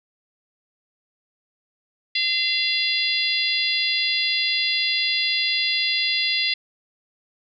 harmonic tone, 686 Hz, F5, 31 cents flat, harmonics 3 / 4 / 5 / 6 / 7, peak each -26 / -26 / -26 / -26 / -26 dBFS, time 2.15-6.54 s, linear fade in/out 5 ms, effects none

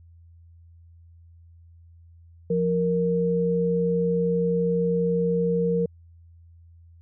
sine tone pair together, 174.61 / 466.2 Hz, F3 / A#4, 0 / 0 cents, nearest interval octave + perfect fourth, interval 1700 cents, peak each -24 / -22 dBFS, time 2.5-5.86 s, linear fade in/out 5 ms, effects added 84 Hz sine -48 dBFS peak until 7.01 s

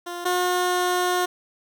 15% pulse tone pair in turn, 350 / 359.8 Hz, F4 / F#4, +4 / -48 cents, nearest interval unison, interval 48 cents, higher second, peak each -24 / -14 dBFS, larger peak second, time 0.06-0.25 / 0.25-1.26 s, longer second, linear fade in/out 10 ms, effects none

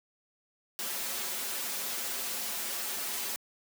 white noise with comb filter, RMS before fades -35 dBFS, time 0.79-3.36 s, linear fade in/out 0 ms, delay 6.5 ms, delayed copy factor -0.95, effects high-pass 200 Hz 12 dB/octave

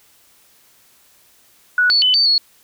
sine tone with pitch steps, 1471 / 4446 / 3010 / 4566 / 4350 Hz, F#6 / C#8 / F#7 / D8 / C#8, -11 / +4 / +29 / -50 / -33 cents, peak -11 dBFS, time 1.78-2.38 s, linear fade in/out 2 ms, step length 120 ms, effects white hiss -53 dBFS RMS until 2.63 s

